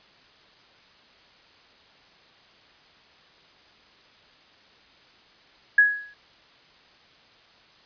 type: tone with exponential decay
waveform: sine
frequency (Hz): 1671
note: G#6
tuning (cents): +10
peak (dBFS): -10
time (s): 5.78-6.14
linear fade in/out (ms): 5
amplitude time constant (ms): 77
effects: white hiss -55 dBFS RMS until 7.85 s + resampled to 11025 Hz